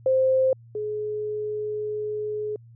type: tone pair in turn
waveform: sine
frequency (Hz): 523.3 / 423.3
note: C5 / G#4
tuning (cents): 0 / +33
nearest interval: major third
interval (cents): 367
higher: first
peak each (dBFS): -17 / -26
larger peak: first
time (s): 0.06-0.53 / 0.75-2.56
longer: second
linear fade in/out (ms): 2
effects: added 116 Hz sine -46 dBFS peak until 2.75 s